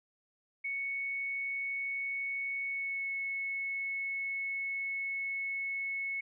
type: tone with pitch glide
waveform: sine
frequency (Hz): 2217 to 2199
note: C#7 to C#7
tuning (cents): 0 to -14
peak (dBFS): -33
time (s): 0.64-6.21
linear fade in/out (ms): 10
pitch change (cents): -14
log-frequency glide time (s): 2.66-3.1
effects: none